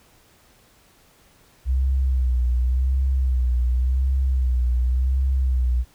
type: tone with vibrato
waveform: sine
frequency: 63.6 Hz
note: C2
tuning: 48 cents flat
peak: -17 dBFS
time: 1.65-5.85 s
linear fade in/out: 50 ms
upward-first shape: sine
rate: 0.9 Hz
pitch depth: 71 cents each way
effects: pink hiss -56 dBFS RMS until 5.94 s